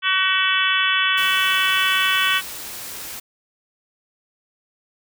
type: harmonic tone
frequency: 377.6 Hz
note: F#4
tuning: 35 cents sharp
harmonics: 3 / 4 / 5 / 6 / 7 / 8 / 9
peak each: -24 / -22 / -25 / -27 / -24 / -23 / -25 dBFS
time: 0.02-2.42 s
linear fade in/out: 50 ms
type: noise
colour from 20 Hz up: white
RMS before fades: -33 dBFS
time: 1.17-3.2 s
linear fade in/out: 10 ms
effects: none